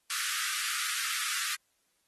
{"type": "high-pass noise", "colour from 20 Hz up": "pink", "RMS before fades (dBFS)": -33, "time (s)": [0.1, 1.55], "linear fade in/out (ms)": 2, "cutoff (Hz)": 1200, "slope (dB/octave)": 96, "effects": ["white hiss -74 dBFS RMS until 2.07 s", "AAC 32 kbps"]}